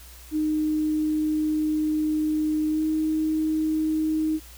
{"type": "tone with pitch glide", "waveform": "sine", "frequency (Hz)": [307.7, 312.7], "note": ["D#4", "D#4"], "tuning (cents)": [-19, 9], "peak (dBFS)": -21, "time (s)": [0.31, 4.4], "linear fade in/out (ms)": 50, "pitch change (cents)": 28, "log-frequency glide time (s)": [2.69, 2.83], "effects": ["added 60 Hz sine -45 dBFS peak until 4.57 s", "white hiss -48 dBFS RMS until 4.57 s"]}